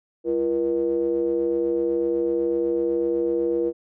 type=ring-modulated tone; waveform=triangle; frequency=69 Hz; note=C#2; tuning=7 cents flat; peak=-15 dBFS; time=0.24-3.73 s; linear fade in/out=50 ms; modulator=410 Hz; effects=none

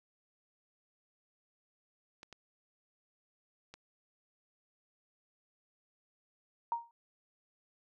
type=clicks; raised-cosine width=0.2 ms; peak=-32 dBFS; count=3; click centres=2.231 / 2.327 / 3.74 s
type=tone with exponential decay; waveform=sine; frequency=934 Hz; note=A#5; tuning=3 cents sharp; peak=-27 dBFS; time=6.72-6.91 s; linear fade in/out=1 ms; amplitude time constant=40 ms
effects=none

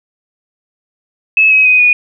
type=tone with pitch steps; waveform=sine; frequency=2593 / 2548 / 2505 / 2462 Hz; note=E7 / D#7 / D#7 / D#7; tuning=-29 / +41 / +11 / -19 cents; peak=-5 dBFS; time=1.37-1.93 s; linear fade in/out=2 ms; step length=140 ms; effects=none

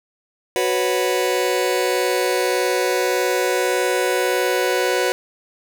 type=chord; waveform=sawtooth; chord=F# suspended fourth; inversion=none; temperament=just; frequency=370 / 493.3 / 555 Hz; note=F#4 / B4 / C#5; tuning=0 / -2 / +2 cents; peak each=-17 / -17 / -20 dBFS; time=0.56-5.12 s; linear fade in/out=0 ms; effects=none

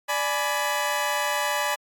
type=chord; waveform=20% pulse; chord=G# diminished; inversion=second; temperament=equal with one note detuned; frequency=587.3 / 841.2 / 987.8 Hz; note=D5 / G#5 / B5; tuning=0 / +22 / 0 cents; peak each=-23 dBFS; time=0.08-1.76 s; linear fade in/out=20 ms; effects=AAC 64 kbps

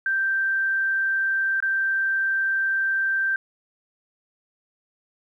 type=tone with dropouts; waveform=sine; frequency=1568 Hz; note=G6; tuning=in tune; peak=-20 dBFS; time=0.06-3.36 s; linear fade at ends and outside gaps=2 ms; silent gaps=1.603-1.625 s; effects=10-bit

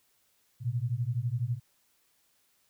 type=beating tone pair; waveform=sine; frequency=114.6 / 126.6 Hz; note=A#2 / B2; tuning=-29 / +43 cents; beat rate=12 Hz; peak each=-31 dBFS; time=0.6-1.6 s; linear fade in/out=50 ms; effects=white hiss -70 dBFS RMS until 2.69 s

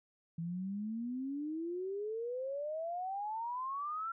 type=exponential sweep; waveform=sine; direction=up; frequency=163.2 to 1369 Hz; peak=-36 dBFS; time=0.38-4.12 s; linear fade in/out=5 ms; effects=none

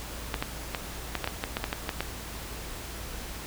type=clicks; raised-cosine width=0.3 ms; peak=-12 dBFS; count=12; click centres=0.342 / 0.425 / 0.748 / 1.153 / 1.243 / 1.275 / 1.439 / 1.569 / 1.641 / 1.729 / 1.892 / 2.006 s; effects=added 56 Hz sine -42 dBFS peak until 3.46 s + pink hiss -40 dBFS RMS until 3.46 s

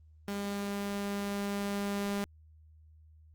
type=tone with level ramp; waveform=sawtooth; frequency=201.3 Hz; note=G3; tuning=46 cents sharp; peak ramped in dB=-30 to -27 dBFS; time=0.28-2.24 s; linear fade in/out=0 ms; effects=added 78 Hz sine -55 dBFS peak until 3.34 s + Opus 24 kbps

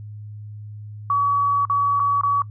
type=tone with dropouts; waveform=sine; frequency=1135 Hz; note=C#6; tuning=41 cents sharp; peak=-16 dBFS; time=1.1-2.42 s; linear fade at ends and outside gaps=2 ms; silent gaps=1.652-1.698 / 1.996-2 / 2.212-2.234 s; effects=noise-tail reverb RT60 0.1 s tail -21 dB re dry + added 105 Hz sine -33 dBFS peak until 2.5 s

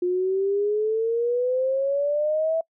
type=exponential sweep; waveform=sine; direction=up; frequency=354.1 to 658 Hz; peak=-20 dBFS; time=0.02-2.61 s; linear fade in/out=5 ms; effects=noise-tail reverb RT60 0.1 s tail -26 dB re dry

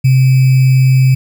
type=tone with sample-and-hold; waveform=sine; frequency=130.81 Hz; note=C3; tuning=in tune; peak=-5 dBFS; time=0.04-1.15 s; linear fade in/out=10 ms; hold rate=2450 Hz; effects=none

